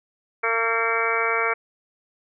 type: harmonic tone with a mistuned harmonic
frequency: 228 Hz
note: A#3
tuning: 38 cents flat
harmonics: 2 / 3 / 4 / 5 / 6 / 7 / 8 / 9 / 10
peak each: -27 / -31 / -32 / -29 / -26 / -31 / -32 / -30 / -26 dBFS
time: 0.43-1.54 s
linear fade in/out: 10 ms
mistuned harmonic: 9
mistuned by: +36 cents
effects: none